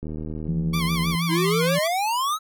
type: click train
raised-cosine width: 3 ms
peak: -20 dBFS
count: 88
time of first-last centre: 0.03-1.15 s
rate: 77.7 Hz
type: tone with pitch glide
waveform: sine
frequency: 166.5 to 167.95 Hz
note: E3 to E3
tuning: +18 to +33 cents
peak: -22 dBFS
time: 0.48-1.79 s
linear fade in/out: 10 ms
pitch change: +15 cents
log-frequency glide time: 0.66-0.93 s
type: tone with vibrato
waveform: 15% pulse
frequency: 1101 Hz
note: C#6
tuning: 12 cents flat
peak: -20 dBFS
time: 0.73-1.88 s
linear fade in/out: 10 ms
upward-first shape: sine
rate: 6.3 Hz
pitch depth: 130 cents each way
type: exponential sweep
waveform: square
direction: up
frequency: 306.8 to 1318.5 Hz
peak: -22 dBFS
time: 1.28-2.39 s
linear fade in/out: 50 ms
effects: none